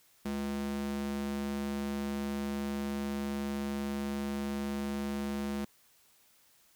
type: tone with high-pass filter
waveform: square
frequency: 70.1 Hz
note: C#2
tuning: 20 cents sharp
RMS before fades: -35 dBFS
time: 0.25-5.65 s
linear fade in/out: 5 ms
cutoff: 190 Hz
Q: 2.1
effects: white hiss -65 dBFS RMS until 6.75 s